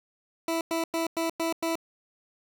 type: tone bursts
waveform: 20% pulse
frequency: 329.6 Hz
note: E4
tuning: in tune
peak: -21 dBFS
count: 6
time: 0.48-1.755 s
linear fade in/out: 2 ms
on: 130 ms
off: 99 ms
effects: none